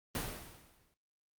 pink noise with exponential decay, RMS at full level -35 dBFS, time 0.15-0.94 s, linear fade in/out 1 ms, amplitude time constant 170 ms, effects noise-tail reverb RT60 0.2 s tail -19 dB re dry + Opus 32 kbps

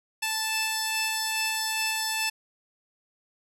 10% pulse tone pair together, 878.2 / 2637 Hz, A5 / E7, -4 / 0 cents, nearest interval octave + perfect fifth, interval 1904 cents, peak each -20 dBFS, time 0.22-2.3 s, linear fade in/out 10 ms, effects low-pass 12000 Hz 12 dB/octave

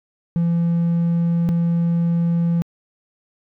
triangle tone pair in turn, 169.6 / 169.6 Hz, E3 / E3, +50 / +50 cents, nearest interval unison, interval 0 cents, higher neither, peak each -13 dBFS, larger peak neither, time 0.36-1.49 / 1.49-2.62 s, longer neither, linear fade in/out 0 ms, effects tanh soft clip ceiling -9 dBFS

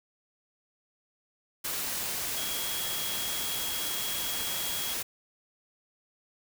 sine tone in noise, 3300 Hz, G#7, 12 cents flat, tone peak -37 dBFS, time 2.37-4.94 s, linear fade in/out 10 ms, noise white, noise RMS -33 dBFS, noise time 1.64-5.03 s, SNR -7 dB, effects none

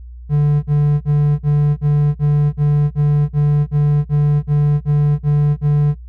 triangle tone bursts, 146.83 Hz, D3, in tune, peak -8 dBFS, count 15, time 0.29-5.95 s, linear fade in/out 50 ms, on 340 ms, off 40 ms, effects noise-tail reverb RT60 0.1 s tail -17 dB re dry + added 60 Hz sine -31 dBFS peak until 6.08 s

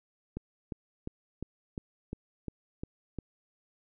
click train, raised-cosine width 3 ms, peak -23 dBFS, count 9, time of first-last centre 0.37-3.187 s, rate 2.84 Hz, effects none

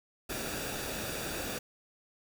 pink noise with comb filter, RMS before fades -37 dBFS, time 0.29-1.59 s, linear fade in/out 10 ms, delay 0.96 ms, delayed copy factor -0.55, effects none

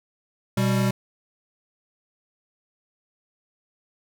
square tone pair together, 123.47 / 196 Hz, B2 / G3, 0 / 0 cents, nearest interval minor sixth, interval 800 cents, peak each -23 dBFS, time 0.57-0.91 s, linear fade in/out 5 ms, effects none

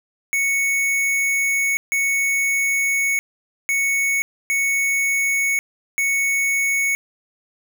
square tone bursts at uneven times, 2217 Hz, C#7, in tune, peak -18 dBFS, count 5, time 0.33-1.77 / 1.92-3.19 / 3.69-4.22 / 4.5-5.59 / 5.98-6.95 s, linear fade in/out 0 ms, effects none

